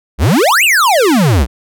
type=exponential two-way sweep; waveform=square; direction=up then down; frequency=54.8 to 2960 to 54.8 Hz; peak=-8 dBFS; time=0.18-1.47 s; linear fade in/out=50 ms; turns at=0.64 s; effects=none